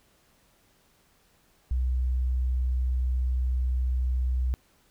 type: tone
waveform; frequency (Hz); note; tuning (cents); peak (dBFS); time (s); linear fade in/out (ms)
sine; 63; B1; +35; -23; 1.71-4.54; 0
effects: pink hiss -64 dBFS RMS until 4.9 s